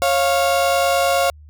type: tone pair together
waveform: 35% pulse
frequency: 548.5 / 698 Hz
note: C#5 / F5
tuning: -18 / -1 cents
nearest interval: major third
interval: 417 cents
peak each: -16 dBFS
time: 0.02-1.3 s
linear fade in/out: 0 ms
effects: added 75 Hz sine -40 dBFS peak until 1.49 s

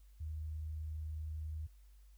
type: tone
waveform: sine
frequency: 77.78 Hz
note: D#2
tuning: in tune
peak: -39 dBFS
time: 0.2-1.67 s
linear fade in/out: 10 ms
effects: added 50 Hz sine -57 dBFS peak until 2.17 s + white hiss -75 dBFS RMS until 2.17 s

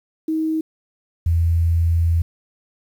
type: tone pair in turn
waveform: sine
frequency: 316.7 / 83.64 Hz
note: D#4 / E2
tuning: +31 / +26 cents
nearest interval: octave + major seventh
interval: 2305 cents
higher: first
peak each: -18 / -14 dBFS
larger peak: second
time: 0.28-0.61 / 1.26-2.22 s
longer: second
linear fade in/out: 5 ms
effects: 8-bit

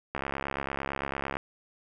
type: click train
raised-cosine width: 0.5 ms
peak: -16 dBFS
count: 85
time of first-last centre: 0.15-1.369 s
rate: 68.9 Hz
effects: none

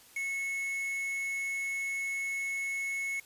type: tone with quantisation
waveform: triangle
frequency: 2194 Hz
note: C#7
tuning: 18 cents flat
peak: -30 dBFS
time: 0.16-3.2 s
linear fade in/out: 5 ms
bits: 7
effects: white hiss -57 dBFS RMS until 3.25 s + resampled to 32000 Hz

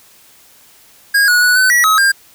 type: tone with pitch steps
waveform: square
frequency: 1634 / 1459 / 1474 / 1514 / 1932 / 1277 / 1601 Hz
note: G#6 / F#6 / F#6 / F#6 / B6 / D#6 / G6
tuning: -29 / -25 / -7 / +39 / -39 / +45 / +36 cents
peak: -9 dBFS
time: 1.14-2.12 s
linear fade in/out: 10 ms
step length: 140 ms
effects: white hiss -46 dBFS RMS until 2.34 s

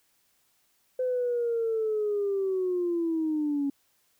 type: linear sweep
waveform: sine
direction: down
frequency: 512 to 276.6 Hz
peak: -24 dBFS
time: 0.99-3.7 s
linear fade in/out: 5 ms
effects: tanh soft clip ceiling -20 dBFS + white hiss -69 dBFS RMS until 4.19 s

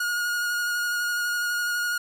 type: tone with vibrato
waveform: 45% pulse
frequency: 1438 Hz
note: F#6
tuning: 50 cents flat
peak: -24 dBFS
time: 0-1.98 s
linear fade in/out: 5 ms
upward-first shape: square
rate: 12 Hz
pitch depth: 11 cents each way
effects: none

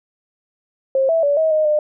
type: tone with pitch steps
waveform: sine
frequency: 534 / 656 / 574 / 637 / 620 / 603 Hz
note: C5 / E5 / D5 / D#5 / D#5 / D5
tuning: +35 / -9 / -40 / +41 / -6 / +46 cents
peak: -13 dBFS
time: 0.95-1.79 s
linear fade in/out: 2 ms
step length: 140 ms
effects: none

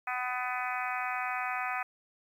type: harmonic tone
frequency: 250.4 Hz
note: B3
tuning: 24 cents sharp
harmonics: 3 / 4 / 5 / 6 / 7 / 8 / 9 / 10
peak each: -36 / -41 / -37 / -40 / -42 / -41 / -43 / -40 dBFS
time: 0.07-1.83 s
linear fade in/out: 5 ms
effects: 10-bit

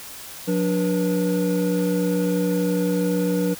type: tone cluster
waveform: triangle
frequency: 180.4 / 292.5 / 483.2 Hz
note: F#3 / D4 / B4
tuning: -44 / -7 / -38 cents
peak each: -20 / -23 / -22 dBFS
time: 0.47-3.55 s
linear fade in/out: 20 ms
effects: white hiss -38 dBFS RMS until 3.59 s

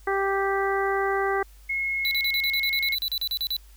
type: harmonic tone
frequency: 392 Hz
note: G4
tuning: in tune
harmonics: 1 / 2 / 3 / 4 / 5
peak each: -25 / -28 / -30 / -31 / -32 dBFS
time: 0.07-1.43 s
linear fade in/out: 5 ms
type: tone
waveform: sine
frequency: 2169 Hz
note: C#7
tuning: 38 cents flat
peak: -24 dBFS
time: 1.69-2.95 s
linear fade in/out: 10 ms
type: tone bursts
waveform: square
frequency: 3973 Hz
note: B7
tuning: 10 cents sharp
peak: -25 dBFS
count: 16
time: 2.05-3.566 s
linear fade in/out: 0 ms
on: 61 ms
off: 36 ms
effects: added 50 Hz sine -47 dBFS peak until 3.76 s + white hiss -58 dBFS RMS until 3.76 s

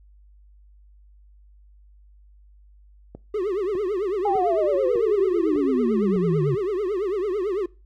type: click train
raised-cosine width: 2 ms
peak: -24 dBFS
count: 6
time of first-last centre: 3.15-6.162 s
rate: 1.66 Hz
type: tone with vibrato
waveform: triangle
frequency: 392 Hz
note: G4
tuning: in tune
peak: -20 dBFS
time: 3.34-7.66 s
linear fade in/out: 5 ms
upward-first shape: triangle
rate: 9 Hz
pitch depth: 220 cents each way
type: exponential sweep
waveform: sine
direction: down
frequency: 830.6 to 136.7 Hz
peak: -20 dBFS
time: 4.25-6.55 s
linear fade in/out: 5 ms
effects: noise-tail reverb RT60 0.3 s tail -22 dB re dry + added 50 Hz sine -49 dBFS peak until 7.85 s

